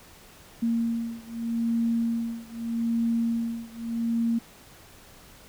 sine beating tone pair, 230.7 / 231.51 Hz, A#3 / A#3, -18 / -12 cents, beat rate 0.81 Hz, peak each -27 / -28 dBFS, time 0.62-4.39 s, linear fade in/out 10 ms, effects pink hiss -51 dBFS RMS until 5.48 s

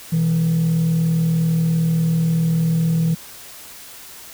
sine tone pair together, 123.47 / 163.66 Hz, B2 / E3, 0 / -12 cents, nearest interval perfect fourth, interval 488 cents, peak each -24 / -13 dBFS, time 0.12-3.15 s, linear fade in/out 10 ms, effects tanh soft clip ceiling -13 dBFS + white hiss -39 dBFS RMS until 4.33 s

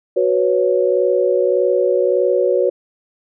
sine chord, F# suspended fourth, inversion none, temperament just, 370 / 493.3 / 555 Hz, F#4 / B4 / C#5, 0 / -2 / +2 cents, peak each -17 dBFS, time 0.16-2.7 s, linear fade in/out 10 ms, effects none

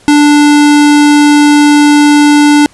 square tone, 293.7 Hz, D4, in tune, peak -3 dBFS, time 0.08-2.66 s, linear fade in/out 0 ms, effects pink hiss -42 dBFS RMS until 2.73 s + resampled to 24000 Hz

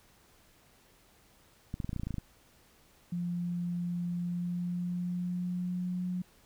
clicks, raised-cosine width 5 ms, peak -23 dBFS, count 12, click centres 1.741 / 1.802 / 1.845 / 1.893 / 1.931 / 1.963 / 1.997 / 2.034 / 2.07 / 2.107 / 2.142 / 2.183 s
sine tone with pitch glide, 174.6 to 180.55 Hz, F3 to F#3, 0 to -42 cents, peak -31 dBFS, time 3.12-6.22 s, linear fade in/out 5 ms, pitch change +58 cents, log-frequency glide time 4.15-6.06 s
effects pink hiss -63 dBFS RMS until 6.45 s

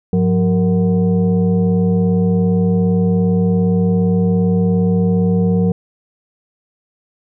sine tone with frequency modulation, 179.7 Hz, F3, 50 cents sharp, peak -11 dBFS, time 0.13-5.72 s, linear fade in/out 2 ms, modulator 282 Hz, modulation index 0.83, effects none

